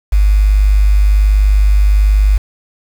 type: tone with quantisation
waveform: sine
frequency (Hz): 50.6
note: G#1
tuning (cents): -44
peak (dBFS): -6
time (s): 0.12-2.38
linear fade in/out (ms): 10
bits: 5
effects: none